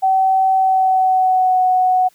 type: tone with pitch glide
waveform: sine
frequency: 763 to 739.6 Hz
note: G5 to F#5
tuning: -47 to -1 cents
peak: -11 dBFS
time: 0.02-2.09 s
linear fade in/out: 20 ms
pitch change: -54 cents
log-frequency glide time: 0.55-1.61 s
effects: white hiss -55 dBFS RMS until 2.14 s